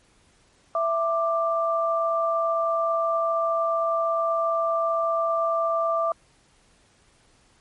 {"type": "tone pair together", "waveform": "sine", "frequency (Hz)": [662.8, 1181], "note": ["E5", "D6"], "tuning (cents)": [9, 9], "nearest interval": "minor seventh", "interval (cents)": 1000, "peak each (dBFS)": [-23, -24], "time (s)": [0.75, 6.12], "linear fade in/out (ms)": 2, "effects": ["pink hiss -60 dBFS RMS until 7.6 s", "MP3 48 kbps"]}